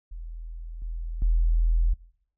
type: tone with level steps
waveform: sine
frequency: 41.2 Hz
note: E1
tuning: in tune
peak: -34 / -29 / -18 dBFS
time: 0.11-1.94 s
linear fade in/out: 10 ms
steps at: 0.82 / 1.22 s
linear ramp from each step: 2 ms
effects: noise-tail reverb RT60 0.7 s tail -22 dB re dry